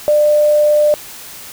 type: tone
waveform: sine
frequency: 597 Hz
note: D5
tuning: 28 cents sharp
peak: -8 dBFS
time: 0.08-0.94 s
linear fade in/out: 0 ms
effects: white hiss -33 dBFS RMS until 1.52 s